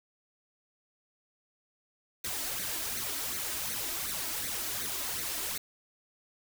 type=noise with flanger; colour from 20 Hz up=white; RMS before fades=-35 dBFS; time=2.24-5.58 s; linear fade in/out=5 ms; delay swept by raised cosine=0.48 to 3.18 ms; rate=2.7 Hz; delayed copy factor=+0.7; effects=none